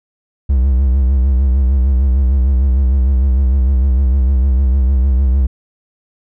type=tone with vibrato; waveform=triangle; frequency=65.6 Hz; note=C2; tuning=5 cents sharp; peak=-7 dBFS; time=0.49-5.47 s; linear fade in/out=10 ms; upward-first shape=sine; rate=6.6 Hz; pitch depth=100 cents each way; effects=none